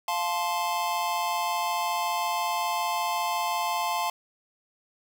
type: chord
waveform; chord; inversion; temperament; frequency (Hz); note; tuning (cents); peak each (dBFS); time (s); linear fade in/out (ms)
square; F major; none; just; 698.5 / 873.1 / 1047.7; F5 / A5 / C6; 0 / -14 / +2; -32 / -30 / -31; 0.08-4.1; 2
effects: none